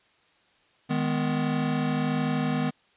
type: chord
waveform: square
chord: G# minor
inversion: second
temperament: just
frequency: 155.74 / 207.7 / 249.2 Hz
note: D#3 / G#3 / B3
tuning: +2 / 0 / +16 cents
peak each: -29 / -32 / -28 dBFS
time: 0.89-2.71 s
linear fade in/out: 20 ms
effects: white hiss -63 dBFS RMS until 2.96 s + resampled to 8000 Hz